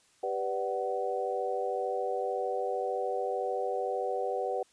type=chord; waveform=sine; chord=G major seventh; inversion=none; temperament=equal with one note detuned; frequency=392 / 493.9 / 587.3 / 749.5 Hz; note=G4 / B4 / D5 / F#5; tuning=0 / 0 / 0 / +22 cents; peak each=-36 / -33 / -37 / -34 dBFS; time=0.23-4.63 s; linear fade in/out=5 ms; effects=white hiss -65 dBFS RMS until 4.72 s + resampled to 22050 Hz